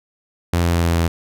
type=tone with pitch steps; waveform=sawtooth; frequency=86.1 / 85.51 / 84.91 / 84.33 / 83.75 Hz; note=F2 / F2 / F2 / E2 / E2; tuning=-24 / -36 / -48 / +40 / +28 cents; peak=-11 dBFS; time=0.53-1.08 s; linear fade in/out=5 ms; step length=110 ms; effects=none